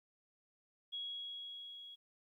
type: tone with level ramp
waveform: sine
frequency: 3322 Hz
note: G#7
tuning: in tune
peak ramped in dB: -39 to -50 dBFS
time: 0.92-1.96 s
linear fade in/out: 20 ms
effects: 13-bit